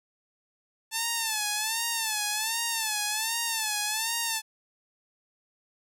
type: tone with vibrato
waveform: 5% pulse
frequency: 881 Hz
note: A5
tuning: 2 cents sharp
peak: -15 dBFS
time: 0.91-4.42 s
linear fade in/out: 50 ms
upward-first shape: sine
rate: 1.3 Hz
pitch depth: 98 cents each way
effects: none